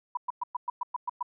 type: tone bursts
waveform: sine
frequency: 981 Hz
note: B5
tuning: 12 cents flat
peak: -27 dBFS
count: 9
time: 0.15-1.228 s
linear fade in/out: 5 ms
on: 22 ms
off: 110 ms
effects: none